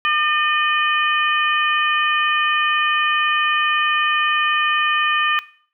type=harmonic tone with a mistuned harmonic; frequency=604 Hz; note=D5; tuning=48 cents sharp; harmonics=2 / 3 / 4 / 5; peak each=-19 / -21 / -22 / -23 dBFS; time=0.05-5.39 s; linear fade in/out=0 ms; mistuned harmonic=4; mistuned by=+41 cents; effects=noise-tail reverb RT60 0.5 s tail -19 dB re dry